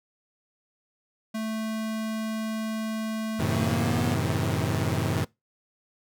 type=tone with pitch glide; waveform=square; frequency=220 to 241.3 Hz; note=A3 to B3; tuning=0 to -40 cents; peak=-29 dBFS; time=1.34-4.15 s; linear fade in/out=10 ms; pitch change=+160 cents; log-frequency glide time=3.47-3.98 s
type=chord; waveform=sawtooth; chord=F# diminished seventh; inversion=none; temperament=equal with one note detuned; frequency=92.5 / 110 / 130.81 / 159.57 Hz; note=F#2 / A2 / C3 / Eb3; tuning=0 / 0 / 0 / +44 cents; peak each=-26 dBFS; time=3.39-5.25 s; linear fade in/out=10 ms
effects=noise-tail reverb RT60 0.2 s tail -22 dB re dry